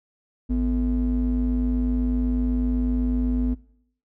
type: ring-modulated tone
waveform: triangle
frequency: 98 Hz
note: G2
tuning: in tune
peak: -15 dBFS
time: 0.49-3.55 s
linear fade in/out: 20 ms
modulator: 152 Hz
effects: noise-tail reverb RT60 0.7 s tail -21 dB re dry